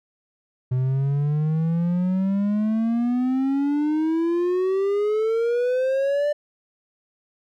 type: exponential sweep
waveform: triangle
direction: up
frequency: 125.6 to 595 Hz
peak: -17 dBFS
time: 0.71-6.33 s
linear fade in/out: 10 ms
effects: none